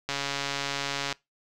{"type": "click train", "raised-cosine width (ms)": 0.2, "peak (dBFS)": -12, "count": 146, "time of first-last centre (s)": [0.09, 1.126], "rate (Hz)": 140, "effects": ["noise-tail reverb RT60 0.2 s tail -22 dB re dry"]}